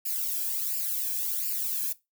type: noise with flanger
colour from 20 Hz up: violet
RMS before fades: -30 dBFS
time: 0.05-1.93 s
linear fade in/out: 10 ms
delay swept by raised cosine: 0.41 to 1.24 ms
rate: 1.4 Hz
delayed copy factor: +0.75
effects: noise-tail reverb RT60 0.2 s tail -18 dB re dry